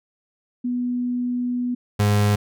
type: tone pair in turn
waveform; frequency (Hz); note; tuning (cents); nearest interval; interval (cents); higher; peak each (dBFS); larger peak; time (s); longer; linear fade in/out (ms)
sine / 35% pulse; 245.9 / 103.39; B3 / G#2; -7 / -7; octave + minor third; 1500; first; -21 / -14; second; 0.64-1.75 / 1.99-2.36; first; 10
effects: none